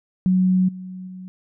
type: tone with level steps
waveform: sine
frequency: 185 Hz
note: F#3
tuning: in tune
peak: -14 / -31 / -33 dBFS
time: 0.26-1.28 s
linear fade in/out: 0 ms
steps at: 0.68 / 1.07 s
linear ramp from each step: 10 ms
effects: none